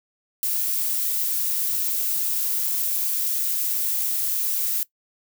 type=noise; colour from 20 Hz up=violet; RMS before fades=-24 dBFS; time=0.43-4.83 s; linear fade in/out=0 ms; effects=noise-tail reverb RT60 0.1 s tail -20 dB re dry